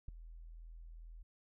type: tone with ADSR envelope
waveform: sine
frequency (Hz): 41.14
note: E1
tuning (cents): -3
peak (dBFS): -35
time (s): 0.08-1.23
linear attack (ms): 6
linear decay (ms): 4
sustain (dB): -14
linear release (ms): 9
effects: none